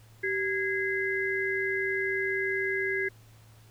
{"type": "tone cluster", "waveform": "sine", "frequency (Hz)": [386.6, 1650, 2054], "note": ["G4", "G#6", "C7"], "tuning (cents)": [-24, -12, -33], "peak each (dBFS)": -31, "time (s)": [0.23, 3.09], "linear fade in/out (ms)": 10, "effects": ["added 111 Hz sine -53 dBFS peak until 3.7 s", "pink hiss -60 dBFS RMS until 3.7 s"]}